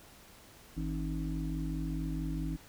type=harmonic tone with a mistuned harmonic; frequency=53.1 Hz; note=G#1; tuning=39 cents sharp; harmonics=1 / 3 / 5 / 6; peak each=-36 / -37 / -40 / -41 dBFS; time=0.76-2.57 s; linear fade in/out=20 ms; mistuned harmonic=6; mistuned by=-47 cents; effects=pink hiss -56 dBFS RMS until 2.68 s